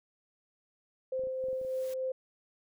sine tone with tremolo, 520 Hz, C5, 11 cents flat, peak -30 dBFS, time 1.12-2.12 s, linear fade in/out 5 ms, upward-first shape sine, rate 3.4 Hz, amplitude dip 30%
clicks, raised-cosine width 2 ms, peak -39 dBFS, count 8, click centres 1.194 / 1.237 / 1.271 / 1.44 / 1.485 / 1.53 / 1.614 / 1.649 s
white noise with exponential growth, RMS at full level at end -49 dBFS, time 1.29-1.94 s, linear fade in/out 5 ms, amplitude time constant 140 ms
effects none

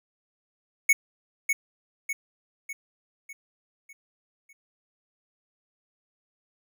square tone with echo, 2217 Hz, C#7, in tune, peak -16 dBFS, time 0.89-0.93 s, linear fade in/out 5 ms, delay 600 ms, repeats 6, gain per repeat -6 dB, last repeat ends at 4.53 s, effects none

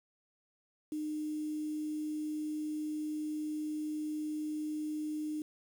sine tone with quantisation, 304.9 Hz, D#4, 35 cents flat, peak -34 dBFS, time 0.92-5.42 s, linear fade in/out 2 ms, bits 9, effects none

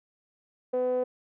5% pulse tone with low-pass filter, 251.5 Hz, B3, 32 cents sharp, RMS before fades -27 dBFS, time 0.73-1.04 s, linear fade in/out 10 ms, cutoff 540 Hz, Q 8.9, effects none

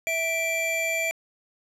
square tone pair together, 656.3 / 2349 Hz, E5 / D7, -8 / 0 cents, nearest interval octave + minor seventh, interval 2208 cents, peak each -30 / -26 dBFS, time 0.07-1.11 s, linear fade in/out 0 ms, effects low-pass 12000 Hz 12 dB/octave + 10-bit

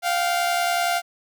sawtooth tone pair together, 699.4 / 770 Hz, F5 / G5, +2 / -31 cents, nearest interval major second, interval 167 cents, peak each -17 / -24 dBFS, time 0.02-1.02 s, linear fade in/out 50 ms, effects none

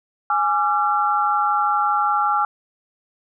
sine chord, D diminished, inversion second, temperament equal with one note detuned, 830.6 / 1174.7 / 1362.6 Hz, Ab5 / D6 / F6, 0 / 0 / -43 cents, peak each -20 / -23 / -20 dBFS, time 0.3-2.45 s, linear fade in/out 2 ms, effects none

